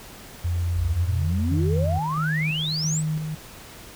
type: tone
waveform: sine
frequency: 86.8 Hz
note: F2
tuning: 10 cents flat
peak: -21 dBFS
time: 0.44-1.99 s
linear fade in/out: 10 ms
type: exponential sweep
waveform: sine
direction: up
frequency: 47.31 to 8410 Hz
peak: -25 dBFS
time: 0.74-3.03 s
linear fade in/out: 50 ms
type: tone with tremolo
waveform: sine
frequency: 155.56 Hz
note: D#3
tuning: in tune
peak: -22 dBFS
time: 1.51-3.35 s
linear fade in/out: 5 ms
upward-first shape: square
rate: 1.5 Hz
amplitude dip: 40%
effects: tanh soft clip ceiling -9 dBFS + pink hiss -43 dBFS RMS until 3.95 s